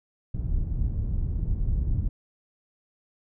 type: low-pass noise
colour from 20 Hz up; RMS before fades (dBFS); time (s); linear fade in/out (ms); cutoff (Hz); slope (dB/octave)
pink; -26; 0.34-2.09; 5; 100; 12
effects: none